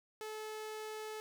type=tone; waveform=sawtooth; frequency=432.2 Hz; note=A4; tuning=31 cents flat; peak=-38 dBFS; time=0.21-1.2 s; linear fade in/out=0 ms; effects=none